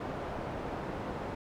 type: low-pass noise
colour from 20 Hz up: white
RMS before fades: -38 dBFS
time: 0-1.35 s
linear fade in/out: 5 ms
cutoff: 740 Hz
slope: 12 dB/octave
effects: none